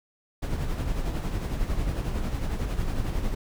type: noise with tremolo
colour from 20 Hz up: brown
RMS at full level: -26 dBFS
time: 0.42-3.35 s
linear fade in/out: 10 ms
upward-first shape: sine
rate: 11 Hz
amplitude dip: 45%
effects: none